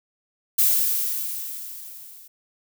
violet noise with level ramp, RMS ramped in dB -17 to -46 dBFS, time 0.58-2.28 s, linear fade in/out 10 ms, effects none

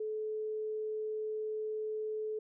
sine tone, 431.6 Hz, A4, 33 cents flat, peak -34 dBFS, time 0-2.39 s, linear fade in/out 5 ms, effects none

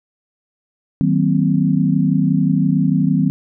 sine chord, C half-diminished seventh, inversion first, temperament just, 156.98 / 188.37 / 235.5 / 261.6 Hz, Eb3 / Gb3 / Bb3 / C4, +16 / +31 / +18 / 0 cents, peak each -17 / -17 / -22 / -18 dBFS, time 1.01-3.3 s, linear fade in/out 0 ms, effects none

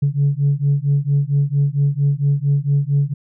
sine beating tone pair, 139.8 / 144.2 Hz, C#3 / D3, +15 / -31 cents, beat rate 4.4 Hz, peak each -16 dBFS, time 0.02-3.14 s, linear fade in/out 10 ms, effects tanh soft clip ceiling -9 dBFS

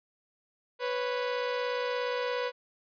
sawtooth tone pair together, 493.9 / 550.9 Hz, B4 / C#5, 0 / -11 cents, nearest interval major second, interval 189 cents, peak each -26 / -33 dBFS, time 0.79-2.52 s, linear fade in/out 50 ms, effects resampled to 11025 Hz

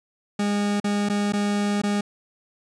40% pulse tone with dropouts, 204.7 Hz, G#3, 25 cents flat, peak -20 dBFS, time 0.39-2.01 s, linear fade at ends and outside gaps 5 ms, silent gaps 0.801-0.842 / 1.089-1.097 / 1.324-1.334 / 1.818-1.835 s, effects resampled to 22050 Hz

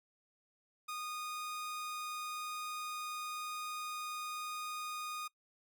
sawtooth tone, 1233 Hz, D#6, 16 cents flat, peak -36 dBFS, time 0.88-5.28 s, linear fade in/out 10 ms, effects noise-tail reverb RT60 0.1 s tail -22 dB re dry

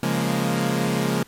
sawtooth chord, Bb minor seventh, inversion first, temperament equal, 138.59 / 174.61 / 207.7 / 233.1 Hz, Db3 / F3 / Ab3 / Bb3, 0 / 0 / 0 / 0 cents, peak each -22 dBFS, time 0.03-1.23 s, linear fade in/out 2 ms, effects pink hiss -52 dBFS RMS until 1.27 s + MP3 64 kbps

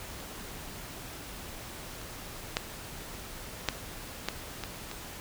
clicks, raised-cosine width 0.2 ms, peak -28 / -28 / -9 / -8 / -11 / -18 / -22 dBFS, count 7, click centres 0.202 / 2.015 / 2.569 / 3.687 / 4.286 / 4.637 / 4.914 s, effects pink hiss -43 dBFS RMS until 5.2 s

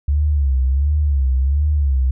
sine tone with vibrato, 69.7 Hz, C#2, 10 cents sharp, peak -13 dBFS, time 0.08-2.11 s, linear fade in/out 5 ms, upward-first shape sine, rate 1.4 Hz, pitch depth 130 cents each way, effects none

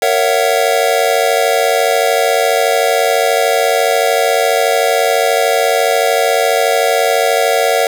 square chord, F# dominant seventh, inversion first, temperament just, 462.5 / 555 / 666 / 740 Hz, A#4 / C#5 / E5 / F#5, -14 / +2 / +18 / 0 cents, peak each -17 dBFS, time 0.02-7.87 s, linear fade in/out 2 ms, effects none

